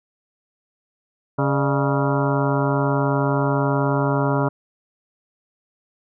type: harmonic tone with a mistuned harmonic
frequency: 138.59 Hz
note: C#3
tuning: in tune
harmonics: 1 / 2 / 3 / 4 / 5 / 6 / 7 / 8 / 9 / 10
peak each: -21 / -24 / -26 / -26 / -31 / -32 / -27 / -33 / -32 / -31 dBFS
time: 1.38-4.49 s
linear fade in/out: 10 ms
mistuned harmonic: 4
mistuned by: +110 cents
effects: none